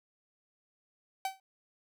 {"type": "tone with exponential decay", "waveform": "45% pulse", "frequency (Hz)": 768, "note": "G5", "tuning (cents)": -36, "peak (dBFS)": -28, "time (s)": [1.25, 1.4], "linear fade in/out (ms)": 2, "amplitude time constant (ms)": 32, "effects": []}